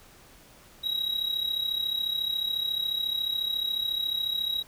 triangle tone with amplitude modulation, 3843 Hz, B7, 48 cents flat, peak -22 dBFS, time 0.83-4.63 s, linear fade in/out 20 ms, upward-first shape sine, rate 34.1 Hz, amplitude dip 70%, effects pink hiss -54 dBFS RMS until 4.67 s

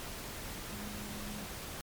sine tone in noise, 207.7 Hz, G#3, in tune, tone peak -44 dBFS, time 0.72-1.44 s, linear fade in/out 0 ms, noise pink, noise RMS -43 dBFS, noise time 0-1.81 s, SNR -4 dB, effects MP3 96 kbps

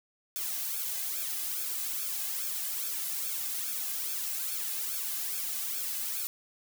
blue noise with flanger, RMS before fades -34 dBFS, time 0.36-6.27 s, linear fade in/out 0 ms, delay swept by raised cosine 1 to 2.2 ms, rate 2.4 Hz, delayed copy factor -0.9, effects none

